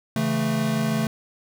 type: chord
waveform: square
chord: A major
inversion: first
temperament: equal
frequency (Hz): 138.59 / 164.81 / 220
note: C#3 / E3 / A3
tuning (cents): 0 / 0 / 0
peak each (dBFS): -28 / -29 / -24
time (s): 0.16-1.07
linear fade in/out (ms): 2
effects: none